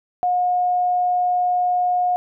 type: tone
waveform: sine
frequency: 720 Hz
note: F#5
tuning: 47 cents flat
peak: -16 dBFS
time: 0.23-2.16 s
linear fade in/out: 0 ms
effects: none